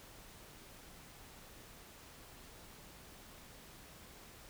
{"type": "silence", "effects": ["pink hiss -56 dBFS RMS until 4.49 s"]}